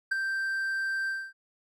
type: tone with ADSR envelope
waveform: triangle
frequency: 1568 Hz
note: G6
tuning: in tune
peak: -20 dBFS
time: 0.11-1.33 s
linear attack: 11 ms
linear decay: 12 ms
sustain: -6 dB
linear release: 250 ms
effects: none